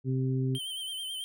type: harmonic tone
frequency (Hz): 130.81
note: C3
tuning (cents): 0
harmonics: 1 / 2 / 3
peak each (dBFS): -27 / -33 / -37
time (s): 0.04-0.59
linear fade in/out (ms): 50
type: tone with vibrato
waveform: square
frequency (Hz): 3106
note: G7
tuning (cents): -17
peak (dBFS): -35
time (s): 0.55-1.24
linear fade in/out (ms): 0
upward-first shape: sine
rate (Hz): 9.2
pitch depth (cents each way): 47
effects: none